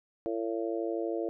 harmonic tone, 112.5 Hz, A2, 39 cents sharp, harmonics 3 / 4 / 5 / 6, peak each -33 / -35 / -37 / -39 dBFS, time 0.26-1.29 s, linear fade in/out 0 ms, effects none

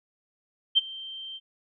sine tone with ADSR envelope, 3136 Hz, G7, in tune, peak -14 dBFS, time 0.75-1.4 s, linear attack 27 ms, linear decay 22 ms, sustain -22 dB, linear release 40 ms, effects none

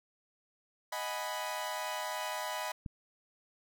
sawtooth chord, G# minor seventh, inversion second, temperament equal, 622.3 / 740 / 830.6 / 987.8 Hz, D#5 / F#5 / G#5 / B5, 0 / 0 / 0 / 0 cents, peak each -37 / -40 / -39 / -35 dBFS, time 0.92-2.72 s, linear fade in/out 5 ms
click, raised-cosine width 5 ms, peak -27 dBFS, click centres 2.862 s
effects none

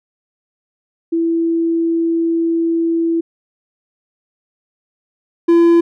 sine / triangle tone pair in turn, 332 / 338.6 Hz, E4 / E4, +12 / +46 cents, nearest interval unison, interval 34 cents, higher second, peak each -13 / -5 dBFS, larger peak second, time 1.12-3.21 / 5.48-5.81 s, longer first, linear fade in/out 10 ms, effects none

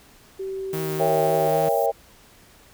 sine tone, 384.4 Hz, G4, 34 cents flat, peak -27 dBFS, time 0.39-1.48 s, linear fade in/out 10 ms
violet noise, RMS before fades -37 dBFS, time 0.73-1.86 s, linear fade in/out 0 ms
sawtooth tone with vibrato, 157.3 Hz, D#3, 19 cents sharp, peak -24 dBFS, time 0.73-1.69 s, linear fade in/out 5 ms, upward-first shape triangle, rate 3.7 Hz, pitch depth 24 cents each way
sine chord, A# diminished seventh, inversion none, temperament equal with one note detuned, 466.2 / 554.4 / 659.3 / 796.3 Hz, A#4 / C#5 / E5 / G5, 0 / 0 / 0 / +27 cents, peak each -24 dBFS, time 0.99-1.92 s, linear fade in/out 20 ms
effects pink hiss -52 dBFS RMS until 2.73 s

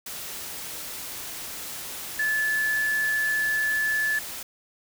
sine tone in noise, 1732 Hz, A6, 28 cents flat, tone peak -22 dBFS, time 2.19-4.19 s, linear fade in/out 5 ms, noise white, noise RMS -36 dBFS, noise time 0.06-4.43 s, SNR +11 dB, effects none

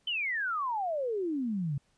sine exponential sweep, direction down, 3100 to 133 Hz, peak -29 dBFS, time 0.07-1.78 s, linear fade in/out 5 ms, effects pink hiss -71 dBFS RMS until 1.97 s + resampled to 22050 Hz

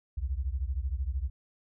sine beating tone pair, 61.3 / 74.3 Hz, B1 / D2, -12 / +21 cents, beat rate 13 Hz, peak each -31 / -33 dBFS, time 0.17-1.3 s, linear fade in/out 10 ms, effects none

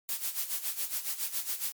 blue noise with tremolo, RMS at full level -31 dBFS, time 0.09-1.72 s, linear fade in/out 0 ms, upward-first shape sine, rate 7.2 Hz, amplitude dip 75%, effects MP3 96 kbps

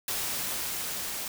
white noise with level ramp, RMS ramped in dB -31 to -35 dBFS, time 0.08-1.28 s, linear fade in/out 2 ms, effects none

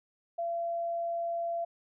sine tone, 680 Hz, F5, 46 cents flat, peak -30 dBFS, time 0.38-1.65 s, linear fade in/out 10 ms, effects none

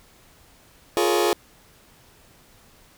sawtooth chord, Bb minor seventh, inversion second, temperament just, 349.6 / 419.5 / 466.2 / 559.4 Hz, F4 / Ab4 / Bb4 / Db5, +2 / +17 / 0 / +16 cents, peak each -18 / -18 / -23 / -24 dBFS, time 0.97-1.33 s, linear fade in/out 0 ms, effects pink hiss -54 dBFS RMS until 2.97 s

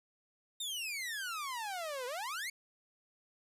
sawtooth exponential two-way sweep, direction down then up, 3729 to 480.6 to 2283 Hz, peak -34 dBFS, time 0.6-2.5 s, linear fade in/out 5 ms, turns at 2.06 s, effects resampled to 32000 Hz + 11-bit

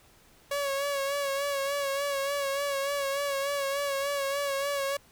sawtooth tone with vibrato, 559 Hz, C#5, 14 cents sharp, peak -24 dBFS, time 0.51-4.97 s, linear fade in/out 5 ms, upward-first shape sine, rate 3.4 Hz, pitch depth 40 cents each way, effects pink hiss -59 dBFS RMS until 5.11 s

